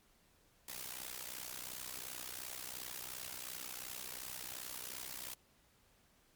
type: noise with amplitude modulation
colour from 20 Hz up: white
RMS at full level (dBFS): -42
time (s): 0.68-5.34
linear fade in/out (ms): 5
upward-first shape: sine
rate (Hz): 62.8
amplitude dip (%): 90
effects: pink hiss -70 dBFS RMS until 6.35 s + MP3 96 kbps